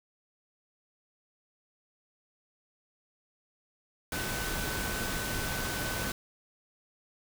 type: tone in noise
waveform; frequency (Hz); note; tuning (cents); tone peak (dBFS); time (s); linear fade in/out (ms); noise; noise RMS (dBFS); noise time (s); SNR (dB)
sine; 1513; F#6; +38; -39; 4.12-6.12; 2; pink; -34; 4.12-6.12; -8
effects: none